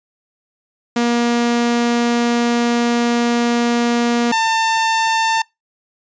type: tone pair in turn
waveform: sawtooth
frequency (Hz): 237.5 / 896.7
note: A#3 / A5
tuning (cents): +33 / +33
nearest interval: octave + major seventh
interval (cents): 2300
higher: second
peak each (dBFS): -10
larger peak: neither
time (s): 0.96-4.32 / 4.32-5.42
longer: first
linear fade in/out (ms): 5
effects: noise-tail reverb RT60 0.2 s tail -25 dB re dry + resampled to 16000 Hz